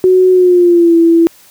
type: tone with pitch glide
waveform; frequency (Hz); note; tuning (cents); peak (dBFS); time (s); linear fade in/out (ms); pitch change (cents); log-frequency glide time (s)
sine; 370 to 333.5; F#4 to E4; 0 to +20; -4; 0.04-1.27; 0; -180; 0.31-0.96
effects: white hiss -43 dBFS RMS until 1.5 s + high-pass 80 Hz 12 dB/octave